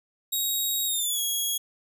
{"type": "tone with pitch glide", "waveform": "10% pulse", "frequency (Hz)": [3789, 3318], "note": ["A#7", "G#7"], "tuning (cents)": [27, -2], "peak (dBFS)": -18, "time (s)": [0.32, 1.58], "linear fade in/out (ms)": 10, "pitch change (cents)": -229, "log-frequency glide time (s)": [0.86, 1.21], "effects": []}